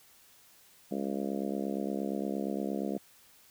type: harmonic tone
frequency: 68.6 Hz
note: C#2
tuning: 17 cents flat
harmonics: 3 / 4 / 5 / 6 / 7 / 8 / 9 / 10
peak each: -35 / -37 / -39 / -41 / -42 / -43 / -44 / -45 dBFS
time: 0.91-2.98 s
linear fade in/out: 5 ms
effects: white hiss -60 dBFS RMS until 3.5 s